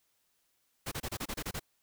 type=noise bursts; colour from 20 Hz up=pink; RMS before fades=-37 dBFS; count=9; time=0.86-1.597 s; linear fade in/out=10 ms; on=57 ms; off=28 ms; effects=white hiss -75 dBFS RMS until 1.82 s